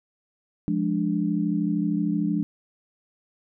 sine chord, D diminished, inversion first, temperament equal, 174.61 / 207.7 / 293.7 Hz, F3 / Ab3 / D4, 0 / 0 / 0 cents, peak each -26 dBFS, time 0.68-2.43 s, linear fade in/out 0 ms, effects none

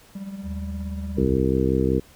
triangle tone with tremolo, 196 Hz, G3, in tune, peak -27 dBFS, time 0.15-1.25 s, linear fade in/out 5 ms, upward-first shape sine, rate 17 Hz, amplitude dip 60%
sine tone with pitch glide, 77.78 to 76.4 Hz, D#2 to D#2, 0 to -31 cents, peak -29 dBFS, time 0.43-1.43 s, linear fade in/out 50 ms, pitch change -31 cents, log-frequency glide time 0.63-1.26 s
harmonic tone, 65.41 Hz, C2, in tune, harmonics 1 / 2 / 3 / 4 / 5 / 6 / 7, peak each -26 / -26 / -26 / -26 / -26 / -26 / -26 dBFS, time 1.17-2 s, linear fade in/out 10 ms
effects pink hiss -52 dBFS RMS until 2.15 s

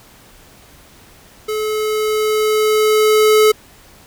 square tone with level ramp, 430 Hz, A4, 40 cents flat, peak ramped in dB -19 to -8 dBFS, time 1.48-3.52 s, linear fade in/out 10 ms, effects pink hiss -45 dBFS RMS until 4.06 s

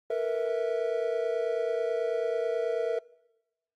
triangle tone cluster, 454.5 / 483.7 / 654 Hz, A#4 / B4 / E5, -44 / -36 / -14 cents, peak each -28 / -29 / -30 dBFS, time 0.1-2.99 s, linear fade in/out 5 ms, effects noise-tail reverb RT60 1.0 s tail -23 dB re dry + Opus 32 kbps

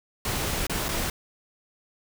pink noise with dropouts, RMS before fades -28 dBFS, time 0.25-1.1 s, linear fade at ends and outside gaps 2 ms, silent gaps 0.668-0.696 / 0.884-0.888 s, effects none

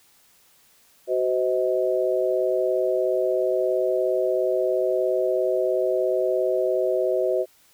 sine tone cluster, 374.2 / 515 / 632 Hz, F#4 / C5 / D#5, +20 / -28 / +27 cents, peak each -24 dBFS, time 1.07-7.46 s, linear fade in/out 50 ms, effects white hiss -58 dBFS RMS until 7.73 s

